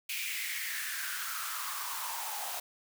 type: noise with high-pass filter sweep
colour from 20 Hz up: white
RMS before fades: -37 dBFS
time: 0.09-2.6 s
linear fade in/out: 5 ms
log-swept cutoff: 2500 to 730 Hz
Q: 5.4
effects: none